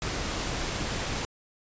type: noise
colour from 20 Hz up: pink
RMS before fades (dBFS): -31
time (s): 0.02-1.25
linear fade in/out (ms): 0
effects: resampled to 16000 Hz